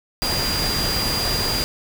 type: tone in noise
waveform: sine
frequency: 4800 Hz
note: D8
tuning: 37 cents sharp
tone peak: -23 dBFS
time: 0.22-1.64 s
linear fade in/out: 0 ms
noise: pink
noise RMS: -24 dBFS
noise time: 0.22-1.64 s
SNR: -2 dB
effects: none